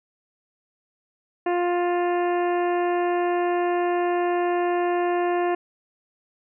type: harmonic tone with a mistuned harmonic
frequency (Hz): 351.9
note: F4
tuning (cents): +13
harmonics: 1 / 2 / 3 / 4 / 5 / 6 / 7 / 8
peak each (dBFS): -22 / -25 / -32 / -40 / -35 / -43 / -43 / -43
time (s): 1.46-5.55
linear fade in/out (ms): 5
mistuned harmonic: 8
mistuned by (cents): -29
effects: none